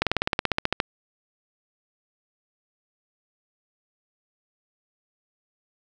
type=slowing click train; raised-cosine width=0.3 ms; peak=-5 dBFS; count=14; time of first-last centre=0.02-0.801 s; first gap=47 ms; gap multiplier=1.04; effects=none